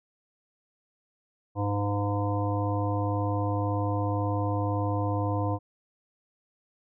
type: harmonic tone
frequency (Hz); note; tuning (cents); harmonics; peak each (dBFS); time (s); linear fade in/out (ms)
101.9; G#2; -32; 1 / 3 / 5 / 7 / 9 / 10; -27 / -32 / -34 / -35 / -37 / -37; 1.55-5.59; 50
effects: none